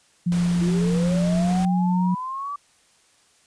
sine tone with pitch glide, 174.61 to 181.4 Hz, F3 to F#3, 0 to -34 cents, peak -18 dBFS, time 0.26-2.15 s, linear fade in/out 10 ms, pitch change +66 cents, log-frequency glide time 1.24-1.54 s
pink noise, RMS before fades -35 dBFS, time 0.32-1.65 s, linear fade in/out 0 ms
sine linear sweep, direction up, 329.6 to 1164 Hz, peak -27 dBFS, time 0.61-2.56 s, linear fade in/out 5 ms
effects white hiss -59 dBFS RMS until 3.46 s + resampled to 22050 Hz

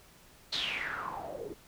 white noise with low-pass filter sweep, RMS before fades -37 dBFS, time 0.52-1.54 s, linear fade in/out 10 ms, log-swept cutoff 4200 to 350 Hz, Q 7.4, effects pink hiss -58 dBFS RMS until 1.67 s

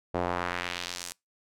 sawtooth tone with band-pass filter sweep, 88.3 Hz, F2, 20 cents sharp, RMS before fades -33 dBFS, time 0.14-1.13 s, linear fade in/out 10 ms, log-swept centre 580 to 8700 Hz, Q 1.2, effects noise-tail reverb RT60 0.2 s tail -25 dB re dry

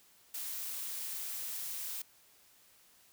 blue noise, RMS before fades -40 dBFS, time 0.34-2.02 s, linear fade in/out 5 ms, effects white hiss -64 dBFS RMS until 3.12 s

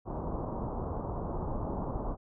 pink low-pass noise, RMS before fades -35 dBFS, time 0.05-2.17 s, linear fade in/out 50 ms, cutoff 1100 Hz, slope 48 dB/octave, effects none

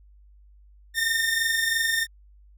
sawtooth tone pair together, 1800 / 1823 Hz, A6 / A#6, +39 / -39 cents, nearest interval unison, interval 22 cents, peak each -24 / -20 dBFS, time 0.94-2.07 s, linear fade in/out 50 ms, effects added 50 Hz sine -50 dBFS peak until 2.57 s

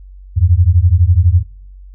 sine beating tone pair, 82.4 / 94.4 Hz, E2 / F#2, 0 / +35 cents, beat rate 12 Hz, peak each -10 dBFS, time 0.36-1.43 s, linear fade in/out 20 ms, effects noise-tail reverb RT60 0.6 s tail -24 dB re dry + added 47 Hz sine -33 dBFS peak until 1.94 s

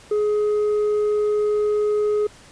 sine tone with tanh clipping, 420 Hz, G#4, 19 cents sharp, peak -18 dBFS, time 0.11-2.27 s, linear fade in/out 5 ms, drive 3 dB, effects pink hiss -47 dBFS RMS until 2.51 s + resampled to 22050 Hz

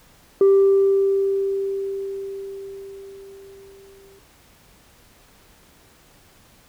sine tone with exponential decay, 392 Hz, G4, in tune, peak -8 dBFS, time 0.41-4.19 s, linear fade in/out 2 ms, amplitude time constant 820 ms, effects tanh soft clip ceiling -9 dBFS + pink hiss -53 dBFS RMS until 6.68 s

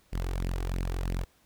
sawtooth tone with flanger, 44.36 Hz, F1, 28 cents sharp, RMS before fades -31 dBFS, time 0.12-1.25 s, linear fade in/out 20 ms, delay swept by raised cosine 0.38 to 2.68 ms, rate 3 Hz, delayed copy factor +0.65, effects pink hiss -65 dBFS RMS until 1.45 s

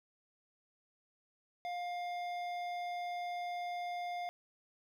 triangle tone with hard clipping, 706 Hz, F5, 19 cents sharp, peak -39 dBFS, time 1.65-4.29 s, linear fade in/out 0 ms, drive 15 dB, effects none

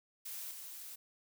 blue noise with level steps, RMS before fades -44 / -48 dBFS, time 0.25-0.96 s, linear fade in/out 10 ms, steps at 0.51 s, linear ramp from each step 2 ms, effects none

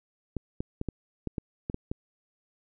clicks, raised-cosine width 3 ms, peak -18 dBFS, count 9, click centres 0.367 / 0.605 / 0.814 / 0.887 / 1.273 / 1.382 / 1.699 / 1.744 / 1.915 s, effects none

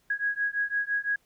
sine beating tone pair, 1652 / 1657.9 Hz, G#6 / G#6, -10 / -3 cents, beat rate 5.9 Hz, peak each -29 dBFS, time 0.1-1.16 s, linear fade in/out 5 ms, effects pink hiss -68 dBFS RMS until 1.25 s

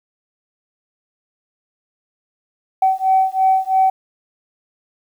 sine beating tone pair, 760 / 763 Hz, F#5 / G5, +46 / -47 cents, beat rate 3 Hz, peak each -15 dBFS, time 2.82-3.9 s, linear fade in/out 5 ms, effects tanh soft clip ceiling -5 dBFS + 8-bit

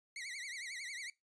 sawtooth tone with vibrato, 2082 Hz, C7, 9 cents flat, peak -39 dBFS, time 0.16-1.1 s, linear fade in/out 2 ms, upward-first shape triangle, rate 11 Hz, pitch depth 190 cents each way, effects noise-tail reverb RT60 0.2 s tail -21 dB re dry + resampled to 22050 Hz

